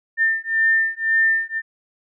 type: beating tone pair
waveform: sine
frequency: 1798 / 1799.9 Hz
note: A6 / A6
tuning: +37 / +39 cents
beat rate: 1.9 Hz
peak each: -19 dBFS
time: 0.17-1.62 s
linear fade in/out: 50 ms
effects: none